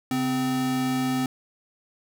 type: tone pair together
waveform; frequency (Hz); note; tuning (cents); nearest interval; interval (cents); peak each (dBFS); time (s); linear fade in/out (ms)
square; 136.5 / 257.7; C#3 / C4; -26 / -26; major seventh; 1100; -33 / -24; 0.11-1.26; 2
effects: none